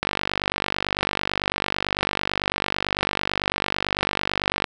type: click train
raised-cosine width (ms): 0.3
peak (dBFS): -5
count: 227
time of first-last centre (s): 0.03-4.642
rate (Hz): 49
effects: none